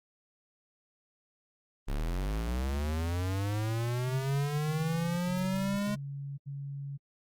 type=linear sweep; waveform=square; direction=up; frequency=32.7 to 208.5 Hz; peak=-30 dBFS; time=1.87-5.96 s; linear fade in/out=20 ms
type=tone bursts; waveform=sine; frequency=140 Hz; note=C#3; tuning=18 cents sharp; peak=-36 dBFS; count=5; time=4.07-6.978 s; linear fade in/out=20 ms; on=520 ms; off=77 ms
effects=Opus 24 kbps